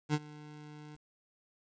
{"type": "tone with ADSR envelope", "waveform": "25% pulse", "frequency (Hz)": 150.1, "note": "D3", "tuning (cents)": 38, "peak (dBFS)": -22, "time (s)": [0.09, 0.97], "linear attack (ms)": 49, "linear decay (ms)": 46, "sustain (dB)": -22, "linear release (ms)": 28, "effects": ["resampled to 16000 Hz", "10-bit"]}